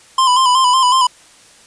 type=tone with vibrato; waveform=square; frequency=1020 Hz; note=C6; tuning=44 cents flat; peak=-10 dBFS; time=0.18-1.07 s; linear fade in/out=5 ms; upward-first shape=square; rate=5.4 Hz; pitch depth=48 cents each way; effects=white hiss -45 dBFS RMS until 1.66 s + resampled to 22050 Hz